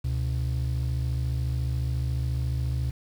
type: ring-modulated tone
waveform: triangle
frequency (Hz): 98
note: G2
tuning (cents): 0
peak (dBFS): -19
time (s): 0.04-2.91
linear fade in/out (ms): 10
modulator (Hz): 27.1
effects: tanh soft clip ceiling -16 dBFS + 8-bit